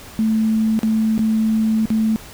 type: tone with dropouts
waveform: sine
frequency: 220 Hz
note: A3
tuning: in tune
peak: -14 dBFS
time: 0.19-2.16 s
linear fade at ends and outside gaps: 0 ms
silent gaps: 0.791-0.832 / 1.179-1.192 / 1.856-1.903 s
effects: pink hiss -39 dBFS RMS until 2.33 s